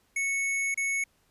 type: tone with dropouts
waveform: square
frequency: 2209 Hz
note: C#7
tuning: 7 cents flat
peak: -27 dBFS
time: 0.16-1.04 s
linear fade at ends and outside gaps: 5 ms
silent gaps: 0.744-0.774 s
effects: pink hiss -68 dBFS RMS until 1.3 s + resampled to 32000 Hz